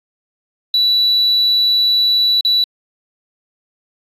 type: tone with dropouts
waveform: sine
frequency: 3945 Hz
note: B7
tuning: 3 cents flat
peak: -9 dBFS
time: 0.74-2.64 s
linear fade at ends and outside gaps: 2 ms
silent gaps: 2.409-2.449 s
effects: tanh soft clip ceiling -8 dBFS + AAC 48 kbps